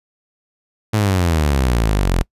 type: exponential sweep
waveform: sawtooth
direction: down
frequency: 110.7 to 41.05 Hz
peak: -10 dBFS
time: 0.93-2.23 s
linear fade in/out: 10 ms
effects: noise-tail reverb RT60 0.1 s tail -25 dB re dry + resampled to 32000 Hz